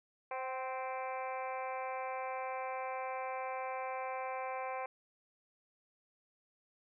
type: harmonic tone with a mistuned harmonic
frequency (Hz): 260.9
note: C4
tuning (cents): -5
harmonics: 2 / 3 / 4 / 5 / 6 / 7 / 8 / 9 / 10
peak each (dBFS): -42 / -41 / -43 / -54 / -52 / -57 / -52 / -49 / -59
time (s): 0.31-4.86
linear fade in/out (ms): 2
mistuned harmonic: 3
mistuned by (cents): -22
effects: none

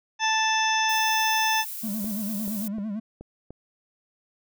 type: harmonic tone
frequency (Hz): 880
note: A5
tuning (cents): 0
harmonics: 1 / 2 / 3 / 4 / 6 / 7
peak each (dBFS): -24 / -27 / -29 / -30 / -32 / -32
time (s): 0.19-1.65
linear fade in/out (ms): 50
type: noise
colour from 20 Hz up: violet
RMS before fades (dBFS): -35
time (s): 0.89-2.68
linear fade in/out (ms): 5
type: tone with vibrato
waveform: triangle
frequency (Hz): 209.9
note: G#3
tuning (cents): +19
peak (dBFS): -26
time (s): 1.83-3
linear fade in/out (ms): 10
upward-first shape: sine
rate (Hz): 8.9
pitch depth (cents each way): 110
type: clicks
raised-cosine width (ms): 2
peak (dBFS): -27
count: 5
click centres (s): 2.044 / 2.479 / 2.784 / 3.21 / 3.506
effects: none

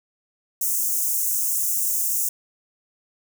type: high-pass noise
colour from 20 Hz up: white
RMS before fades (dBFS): -23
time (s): 0.61-2.29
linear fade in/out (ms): 5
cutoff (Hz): 6200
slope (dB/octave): 48
effects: none

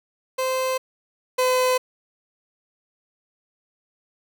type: tone pair in turn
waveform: 30% pulse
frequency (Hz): 519 / 508.6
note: C5 / C5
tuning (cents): -14 / -49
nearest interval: unison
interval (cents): 35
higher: first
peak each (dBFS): -19 / -15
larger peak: second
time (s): 0.38-0.78 / 1.38-1.78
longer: neither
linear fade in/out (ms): 10
effects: none

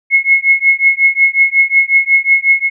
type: tone with tremolo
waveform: sine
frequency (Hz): 2175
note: C#7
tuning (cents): -33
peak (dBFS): -3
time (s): 0.1-2.7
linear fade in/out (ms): 50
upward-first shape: triangle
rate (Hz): 5.5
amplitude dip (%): 100
effects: none

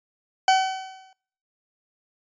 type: tone with exponential decay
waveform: 40% pulse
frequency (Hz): 759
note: F#5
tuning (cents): +44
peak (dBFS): -13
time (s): 0.48-1.13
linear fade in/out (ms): 2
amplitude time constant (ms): 140
effects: noise-tail reverb RT60 0.6 s tail -25 dB re dry + resampled to 16000 Hz

